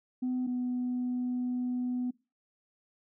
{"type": "tone pair in turn", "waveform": "sine", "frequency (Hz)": [252.7, 248.5], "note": ["B3", "B3"], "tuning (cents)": [40, 11], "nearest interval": "unison", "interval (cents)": 29, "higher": "first", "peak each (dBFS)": [-27, -28], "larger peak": "first", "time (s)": [[0.22, 0.47], [0.47, 2.11]], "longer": "second", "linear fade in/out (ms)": 10, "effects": ["noise-tail reverb RT60 0.3 s tail -23 dB re dry", "tanh soft clip ceiling -26 dBFS"]}